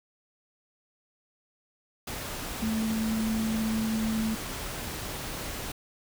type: tone in noise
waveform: sine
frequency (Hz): 220.8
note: A3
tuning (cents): +6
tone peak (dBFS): -26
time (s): 2.62-4.35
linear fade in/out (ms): 5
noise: pink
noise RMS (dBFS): -36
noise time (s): 2.07-5.72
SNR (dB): +7
effects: none